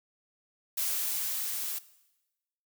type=noise with level ramp; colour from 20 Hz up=blue; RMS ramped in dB=-30 to -35 dBFS; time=0.77-1.79 s; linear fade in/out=10 ms; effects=noise-tail reverb RT60 1.0 s tail -18 dB re dry